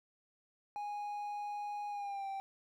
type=tone with pitch glide; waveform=triangle; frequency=826 to 781.9 Hz; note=G#5 to G5; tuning=-10 to -5 cents; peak=-36 dBFS; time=0.76-2.4 s; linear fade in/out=0 ms; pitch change=-95 cents; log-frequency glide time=1.89-2.28 s; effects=none